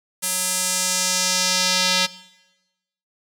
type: tone with band-pass filter sweep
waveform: square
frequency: 184 Hz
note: F#3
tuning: 9 cents flat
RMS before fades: -21 dBFS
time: 0.22-2.07 s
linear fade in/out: 20 ms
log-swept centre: 10000 to 4100 Hz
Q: 1.6
effects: noise-tail reverb RT60 1.0 s tail -18 dB re dry